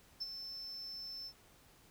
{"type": "tone with ADSR envelope", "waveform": "triangle", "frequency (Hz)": 5300, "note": "E8", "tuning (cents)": 9, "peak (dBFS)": -33, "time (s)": [0.2, 1.33], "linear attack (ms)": 20, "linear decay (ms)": 27, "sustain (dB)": -9, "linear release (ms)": 65, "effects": ["tanh soft clip ceiling -33 dBFS", "pink hiss -64 dBFS RMS until 1.9 s"]}